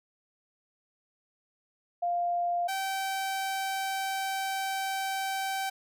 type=tone pair in turn; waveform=sine / sawtooth; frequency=698.5 / 773.5 Hz; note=F5 / G5; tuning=0 / -23 cents; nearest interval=major second; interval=177 cents; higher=second; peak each=-26 dBFS; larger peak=neither; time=2.02-2.68 / 2.68-5.7 s; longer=second; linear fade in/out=10 ms; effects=none